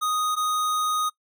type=tone pair in turn; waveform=square; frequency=1244.5 / 1244.5 Hz; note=D#6 / D#6; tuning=0 / 0 cents; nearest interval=unison; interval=0 cents; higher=neither; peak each=-23 dBFS; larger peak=neither; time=0.01-0.36 / 0.36-1.1 s; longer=second; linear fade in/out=20 ms; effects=noise-tail reverb RT60 0.1 s tail -22 dB re dry